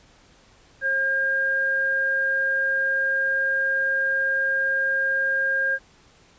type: tone pair together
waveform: sine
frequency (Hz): 538 / 1610.1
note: C5 / G6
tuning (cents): +48 / +46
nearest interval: octave + perfect fifth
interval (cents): 1898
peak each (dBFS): -31 / -20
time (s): 0.81-5.79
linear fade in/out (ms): 50
effects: pink hiss -55 dBFS RMS until 6.38 s + resampled to 16000 Hz